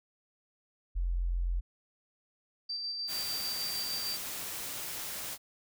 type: tone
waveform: sine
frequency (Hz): 43.65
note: F1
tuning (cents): 0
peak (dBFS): -28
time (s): 0.95-1.61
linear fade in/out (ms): 20
type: tone with tremolo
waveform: sine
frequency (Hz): 4674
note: D8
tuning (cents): -9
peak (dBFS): -33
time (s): 2.69-4.17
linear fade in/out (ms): 10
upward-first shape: square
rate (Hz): 6.6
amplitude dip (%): 25
type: noise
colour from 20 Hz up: white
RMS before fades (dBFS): -39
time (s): 3.07-5.38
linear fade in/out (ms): 50
effects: none